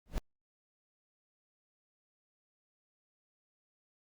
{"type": "noise with exponential growth", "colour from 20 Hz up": "brown", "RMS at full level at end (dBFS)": -29, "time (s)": [0.06, 0.18], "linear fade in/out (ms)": 0, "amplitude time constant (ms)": 26, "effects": ["Opus 48 kbps"]}